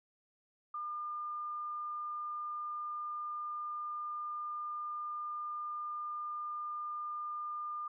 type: tone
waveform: sine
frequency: 1205 Hz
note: D6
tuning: 44 cents sharp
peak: -37 dBFS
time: 0.74-7.88 s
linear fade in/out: 5 ms
effects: none